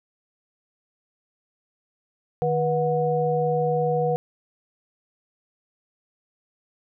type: tone cluster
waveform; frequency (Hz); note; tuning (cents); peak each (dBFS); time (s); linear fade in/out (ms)
sine; 154.4 / 486.1 / 731; D#3 / B4 / F#5; -13 / -28 / -21; -26 / -22 / -26; 2.42-4.16; 0
effects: none